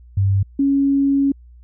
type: tone pair in turn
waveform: sine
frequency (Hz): 98 / 277.2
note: G2 / C#4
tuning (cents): 0 / 0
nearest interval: octave + tritone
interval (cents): 1800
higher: second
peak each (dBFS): -13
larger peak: neither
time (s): 0.17-0.43 / 0.59-1.32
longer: second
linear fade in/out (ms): 5
effects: added 60 Hz sine -41 dBFS peak until 1.63 s